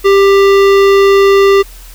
sine tone with hard clipping, 394.9 Hz, G4, 13 cents sharp, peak -6 dBFS, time 0.04-1.63 s, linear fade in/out 20 ms, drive 17 dB, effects added 41 Hz sine -31 dBFS peak until 1.94 s + white hiss -38 dBFS RMS until 1.94 s

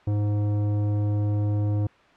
triangle tone with tanh clipping, 103.83 Hz, G#2, in tune, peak -23 dBFS, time 0.07-1.87 s, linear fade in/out 5 ms, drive 17 dB, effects white hiss -54 dBFS RMS until 2.16 s + low-pass 2000 Hz 12 dB/octave

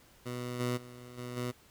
15% pulse tone with level steps, 123.1 Hz, B2, 5 cents flat, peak -30 / -24 / -41 / -33 / -27 dBFS, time 0.25-1.52 s, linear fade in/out 20 ms, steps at 0.59 / 0.76 / 1.17 / 1.36 s, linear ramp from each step 20 ms, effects pink hiss -61 dBFS RMS until 1.7 s

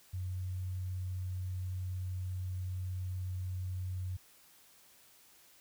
sine tone, 92.1 Hz, F#2, 7 cents flat, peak -35 dBFS, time 0.13-4.17 s, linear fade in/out 10 ms, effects white hiss -62 dBFS RMS until 5.6 s

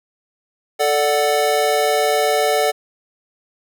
square chord, D major, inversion second, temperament equal, 440 / 587.3 / 740 Hz, A4 / D5 / F#5, 0 / 0 / 0 cents, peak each -20 dBFS, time 0.79-2.72 s, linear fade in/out 20 ms, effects none

